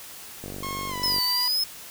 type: click train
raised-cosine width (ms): 2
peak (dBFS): -23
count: 37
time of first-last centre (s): 0.44-1.184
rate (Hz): 48.4
type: tone with pitch glide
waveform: sawtooth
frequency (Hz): 1081 to 991.3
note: C#6 to B5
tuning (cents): -44 to +6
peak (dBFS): -27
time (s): 0.63-1.48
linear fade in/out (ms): 2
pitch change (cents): -150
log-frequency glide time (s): 0.88-0.96
type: exponential two-way sweep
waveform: 45% pulse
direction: down then up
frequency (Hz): 5280 to 4532 to 5210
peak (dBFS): -22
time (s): 1.03-1.64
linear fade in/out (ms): 5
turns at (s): 1.22
effects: white hiss -42 dBFS RMS until 1.9 s